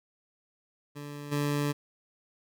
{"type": "tone with level steps", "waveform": "20% pulse", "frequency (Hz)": 145.3, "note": "D3", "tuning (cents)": -18, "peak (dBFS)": [-34, -22], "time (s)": [0.95, 1.73], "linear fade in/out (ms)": 20, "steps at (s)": 1.31, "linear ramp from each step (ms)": 20, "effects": []}